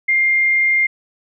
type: tone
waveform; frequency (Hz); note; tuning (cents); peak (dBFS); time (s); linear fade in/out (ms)
sine; 2111; C7; +15; -12; 0.08-0.87; 10
effects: none